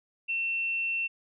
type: tone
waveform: sine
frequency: 2700 Hz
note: E7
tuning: 41 cents sharp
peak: -27 dBFS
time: 0.28-1.08 s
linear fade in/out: 20 ms
effects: none